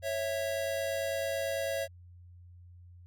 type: tone pair together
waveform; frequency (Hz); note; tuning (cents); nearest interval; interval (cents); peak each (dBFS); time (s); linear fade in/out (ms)
square; 550 / 659; C#5 / E5; -14 / -1; minor third; 313; -34 / -35; 0.02-1.88; 50
effects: added 88 Hz sine -50 dBFS peak until 3.06 s